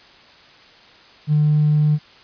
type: tone with tanh clipping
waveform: triangle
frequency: 150.6 Hz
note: D3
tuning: 44 cents sharp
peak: -12 dBFS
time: 1.27-1.99 s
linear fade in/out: 50 ms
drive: 1 dB
effects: white hiss -47 dBFS RMS until 2.23 s + resampled to 11025 Hz